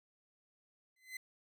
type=tone with exponential growth; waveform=40% pulse; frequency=2040 Hz; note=C7; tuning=44 cents flat; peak=-38 dBFS; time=0.96-1.17 s; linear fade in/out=5 ms; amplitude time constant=45 ms; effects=none